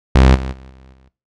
sawtooth tone with level steps, 65.41 Hz, C2, in tune, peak -3 / -18 / -33 / -38 / -44 dBFS, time 0.15-1.09 s, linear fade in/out 5 ms, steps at 0.34 / 0.51 / 0.69 / 0.92 s, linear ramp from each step 20 ms, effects noise-tail reverb RT60 0.3 s tail -18 dB re dry + low-pass 5000 Hz 12 dB/octave

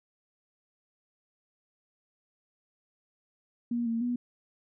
sine tone with pitch steps, 237.7 / 229.3 / 243.5 Hz, A#3 / A#3 / B3, +34 / -28 / -24 cents, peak -27 dBFS, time 3.71-4.16 s, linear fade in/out 5 ms, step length 150 ms, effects none

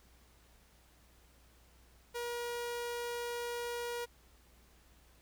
sawtooth tone, 477.7 Hz, A#4, 42 cents sharp, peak -33 dBFS, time 2.14-4.06 s, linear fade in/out 20 ms, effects added 60 Hz sine -64 dBFS peak until 5.21 s + pink hiss -66 dBFS RMS until 5.21 s

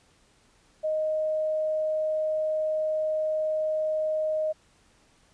sine tone, 622.3 Hz, D#5, in tune, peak -24 dBFS, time 0.83-4.53 s, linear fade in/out 20 ms, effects pink hiss -62 dBFS RMS until 5.33 s + resampled to 22050 Hz

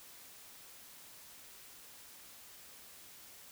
silence, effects white hiss -55 dBFS RMS until 3.51 s

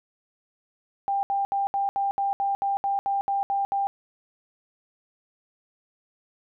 sine tone bursts, 794 Hz, G5, 22 cents sharp, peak -22 dBFS, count 13, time 1.08-3.87 s, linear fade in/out 0 ms, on 150 ms, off 70 ms, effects none

